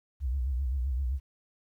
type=tone with vibrato; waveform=sine; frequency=65.1 Hz; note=C2; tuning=8 cents flat; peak=-26 dBFS; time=0.2-1.2 s; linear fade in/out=50 ms; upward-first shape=sine; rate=7.7 Hz; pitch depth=140 cents each way; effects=tanh soft clip ceiling -22 dBFS + 11-bit